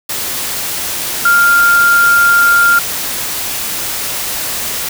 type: tone in noise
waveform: sine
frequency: 1396.9 Hz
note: F6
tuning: in tune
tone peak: -6 dBFS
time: 1.25-2.79 s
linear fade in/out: 5 ms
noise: white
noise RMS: -19 dBFS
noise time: 0.09-4.89 s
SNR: +10 dB
effects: none